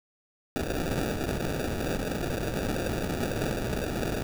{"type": "noise with sample-and-hold", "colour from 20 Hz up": "blue", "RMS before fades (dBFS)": -30, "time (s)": [0.56, 4.23], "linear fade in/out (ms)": 0, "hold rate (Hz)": 1050, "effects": []}